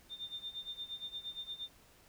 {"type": "tone with tremolo", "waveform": "sine", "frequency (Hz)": 3611, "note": "A7", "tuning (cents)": 44, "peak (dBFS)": -38, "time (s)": [0.09, 1.7], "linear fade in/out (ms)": 50, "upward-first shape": "sine", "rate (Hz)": 8.6, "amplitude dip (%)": 85, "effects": ["pink hiss -63 dBFS RMS until 2.08 s"]}